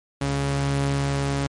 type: tone pair together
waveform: sawtooth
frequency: 69.3 / 139.4 Hz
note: C#2 / C#3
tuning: 0 / +10 cents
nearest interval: octave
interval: 1210 cents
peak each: -27 / -18 dBFS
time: 0.21-1.47 s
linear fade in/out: 5 ms
effects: MP3 48 kbps